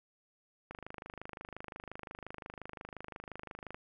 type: click train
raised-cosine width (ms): 0.5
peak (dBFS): -28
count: 79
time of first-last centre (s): 0.71-3.745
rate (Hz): 25.7
effects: none